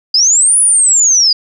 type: linear two-way sweep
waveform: sine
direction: up then down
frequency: 4800 to 10000 to 4800 Hz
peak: -6 dBFS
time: 0.14-1.33 s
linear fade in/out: 5 ms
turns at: 0.59 s
effects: none